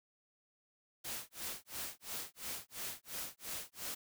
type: noise with tremolo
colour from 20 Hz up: white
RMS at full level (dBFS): -41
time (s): 1.04-3.95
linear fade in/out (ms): 10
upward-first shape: sine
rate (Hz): 2.9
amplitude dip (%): 100
effects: none